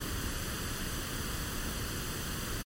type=noise with comb filter; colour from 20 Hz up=pink; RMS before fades=-36 dBFS; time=0-2.63 s; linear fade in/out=20 ms; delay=0.65 ms; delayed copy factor=+0.6; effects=MP3 64 kbps